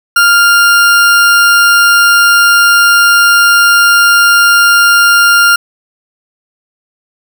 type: tone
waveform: 40% pulse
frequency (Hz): 1400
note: F6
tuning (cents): +4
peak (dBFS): -3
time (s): 0.16-5.56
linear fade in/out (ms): 5
effects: none